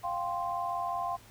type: chord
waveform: sine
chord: F suspended second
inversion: none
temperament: equal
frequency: 698.5 / 784 / 1046.5 Hz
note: F5 / G5 / C6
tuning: 0 / 0 / 0 cents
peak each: -34 / -37 / -34 dBFS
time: 0.03-1.17 s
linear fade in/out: 20 ms
effects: added 109 Hz sine -57 dBFS peak until 1.3 s + pink hiss -56 dBFS RMS until 1.3 s